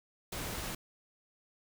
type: noise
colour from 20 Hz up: pink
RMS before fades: -39 dBFS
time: 0.32-0.75 s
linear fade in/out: 5 ms
effects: none